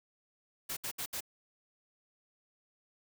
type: noise bursts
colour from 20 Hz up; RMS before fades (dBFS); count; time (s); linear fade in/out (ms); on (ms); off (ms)
white; -38; 4; 0.69-1.207; 10; 79; 67
effects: none